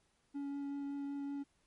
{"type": "tone with vibrato", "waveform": "triangle", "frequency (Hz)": 281.6, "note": "C#4", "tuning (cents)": 27, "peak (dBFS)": -36, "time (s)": [0.34, 1.44], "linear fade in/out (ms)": 20, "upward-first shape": "triangle", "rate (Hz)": 5.3, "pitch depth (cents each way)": 10, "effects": ["pink hiss -75 dBFS RMS until 1.66 s", "MP3 48 kbps"]}